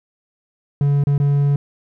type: tone with dropouts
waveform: triangle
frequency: 142.4 Hz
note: C#3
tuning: 47 cents sharp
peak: -11 dBFS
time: 0.81-1.56 s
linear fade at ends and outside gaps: 2 ms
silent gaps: 1.038-1.07 / 1.18-1.2 s
effects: none